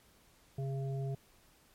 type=harmonic tone; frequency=135.8 Hz; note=C#3; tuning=35 cents flat; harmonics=1 / 3 / 5; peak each=-34 / -44 / -48 dBFS; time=0.58-1.15 s; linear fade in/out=5 ms; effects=pink hiss -65 dBFS RMS until 1.74 s + MP3 64 kbps